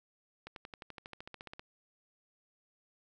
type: accelerating click train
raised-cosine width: 0.3 ms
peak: -29 dBFS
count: 16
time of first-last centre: 0.47-1.595 s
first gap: 92 ms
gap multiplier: 0.97
effects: none